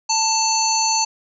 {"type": "harmonic tone", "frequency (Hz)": 885, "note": "A5", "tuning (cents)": 10, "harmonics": [1, 3, 5, 7, 8], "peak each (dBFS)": [-20, -29, -22, -21, -27], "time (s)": [0.09, 1.05], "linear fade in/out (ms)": 10, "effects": []}